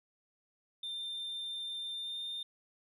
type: tone with pitch glide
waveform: sine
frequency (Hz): 3593 to 3620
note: A7 to A7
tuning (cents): +36 to +48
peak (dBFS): -35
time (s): 0.83-2.43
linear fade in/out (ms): 5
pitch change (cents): +12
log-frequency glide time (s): 1.93-2.17
effects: tanh soft clip ceiling -36 dBFS